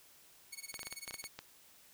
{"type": "tone with tremolo", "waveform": "10% pulse", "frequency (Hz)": 2217, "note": "C#7", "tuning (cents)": 0, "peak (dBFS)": -33, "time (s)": [0.52, 1.29], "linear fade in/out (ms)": 10, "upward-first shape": "sine", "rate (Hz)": 18, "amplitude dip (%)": 100}
{"type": "clicks", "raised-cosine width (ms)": 0.2, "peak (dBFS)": -26, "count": 10, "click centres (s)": [0.742, 0.793, 0.831, 0.87, 0.926, 1.078, 1.109, 1.142, 1.241, 1.39]}
{"effects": ["white hiss -62 dBFS RMS until 1.93 s"]}